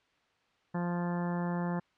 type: harmonic tone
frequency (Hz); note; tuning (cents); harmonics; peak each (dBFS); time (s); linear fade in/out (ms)
174.61; F3; 0; 1 / 2 / 3 / 4 / 5 / 6 / 7 / 8 / 9 / 10; -31 / -41 / -42 / -44 / -42 / -45 / -52 / -50 / -53 / -48; 0.74-1.8; 10
effects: white hiss -70 dBFS RMS until 1.97 s + low-pass 3000 Hz 12 dB/octave